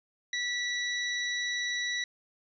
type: tone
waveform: 25% pulse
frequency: 1953 Hz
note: B6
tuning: 20 cents flat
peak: -26 dBFS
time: 0.33-2.04 s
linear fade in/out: 2 ms
effects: resampled to 16000 Hz + 11-bit